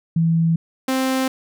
sine / sawtooth tone pair in turn, 164.81 / 262.2 Hz, E3 / C4, 0 / +4 cents, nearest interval minor sixth, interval 804 cents, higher second, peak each -14 dBFS, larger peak neither, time 0.16-0.56 / 0.88-1.28 s, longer neither, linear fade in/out 5 ms, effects none

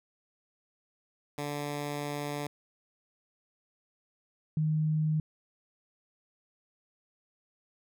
10% pulse / sine tone pair in turn, 145.7 / 155.13 Hz, D3 / D#3, -13 / -5 cents, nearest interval minor second, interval 108 cents, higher second, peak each -25 dBFS, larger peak neither, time 1.38-2.47 / 4.57-5.2 s, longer first, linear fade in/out 2 ms, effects none

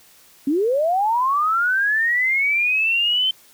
sine linear sweep, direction up, 261.6 to 3100 Hz, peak -16 dBFS, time 0.47-3.31 s, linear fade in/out 5 ms, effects white hiss -51 dBFS RMS until 3.53 s

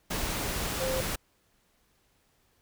sine tone in noise, 523.3 Hz, C5, in tune, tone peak -29 dBFS, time 0.8-1.01 s, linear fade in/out 10 ms, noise pink, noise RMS -32 dBFS, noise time 0.1-1.16 s, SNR 0 dB, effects pink hiss -69 dBFS RMS until 2.61 s

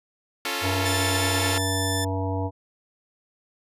5% pulse chord, Db augmented, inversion none, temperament equal with one note detuned, 277.2 / 349.2 / 442.5 Hz, Db4 / F4 / A4, 0 / 0 / +10 cents, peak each -20 / -19 / -18 dBFS, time 0.45-1.58 s, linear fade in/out 2 ms
harmonic tone, 95.3 Hz, G2, 48 cents flat, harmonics 1 / 3 / 5 / 7 / 9 / 10, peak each -26 / -31 / -33 / -34 / -36 / -36 dBFS, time 0.61-2.51 s, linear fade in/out 50 ms
10% pulse tone, 1760 Hz, A6, in tune, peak -18 dBFS, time 0.85-2.05 s, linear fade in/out 10 ms
effects resampled to 32000 Hz

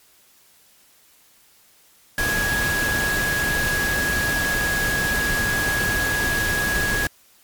sine tone in noise, 1661.2 Hz, G#6, in tune, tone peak -21 dBFS, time 2.18-7.07 s, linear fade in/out 2 ms, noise pink, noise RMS -25 dBFS, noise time 2.18-7.07 s, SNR +1 dB, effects white hiss -55 dBFS RMS until 7.43 s + MP3 96 kbps

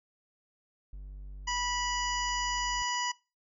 triangle tone, 48.61 Hz, G1, 14 cents flat, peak -38 dBFS, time 0.93-2.82 s, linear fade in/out 0 ms
harmonic tone, 980 Hz, B5, 14 cents flat, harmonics 1 / 2 / 3 / 5 / 6 / 7, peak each -33 / -36 / -38 / -40 / -41 / -41 dBFS, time 1.47-3.12 s, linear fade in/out 10 ms
clicks, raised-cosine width 0.2 ms, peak -36 dBFS, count 7, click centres 1.513 / 1.57 / 2.29 / 2.58 / 2.832 / 2.885 / 2.945 s
effects noise-tail reverb RT60 0.3 s tail -22 dB re dry

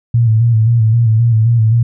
sine tone with vibrato, 113.9 Hz, A#2, 40 cents flat, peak -7 dBFS, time 0.14-1.83 s, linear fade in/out 5 ms, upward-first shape square, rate 3.8 Hz, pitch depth 56 cents each way, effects none

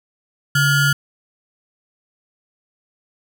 square ring-modulated tone, 779 Hz, G5, 11 cents flat, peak -11 dBFS, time 0.55-0.93 s, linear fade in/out 5 ms, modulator 637 Hz, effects none

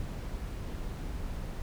brown noise, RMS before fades -37 dBFS, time 0-1.62 s, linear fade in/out 0 ms, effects none

